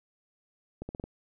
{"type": "accelerating click train", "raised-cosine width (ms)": 2, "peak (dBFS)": -24, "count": 5, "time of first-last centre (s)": [0.82, 1.04], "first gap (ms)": 70, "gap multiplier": 0.84, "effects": []}